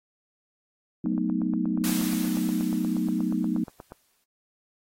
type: chord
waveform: sine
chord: B dominant seventh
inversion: second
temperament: equal with one note detuned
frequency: 185 / 220 / 248.2 / 311.1 Hz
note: F#3 / A3 / B3 / D#4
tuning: 0 / 0 / +9 / 0 cents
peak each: -29 dBFS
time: 1.04-3.64 s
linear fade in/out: 5 ms
type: click train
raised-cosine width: 1 ms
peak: -26 dBFS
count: 25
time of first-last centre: 1.06-3.921 s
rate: 8.39 Hz
type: noise with exponential decay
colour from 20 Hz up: white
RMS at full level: -31 dBFS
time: 1.84-4.24 s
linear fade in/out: 0 ms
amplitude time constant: 520 ms
effects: AAC 48 kbps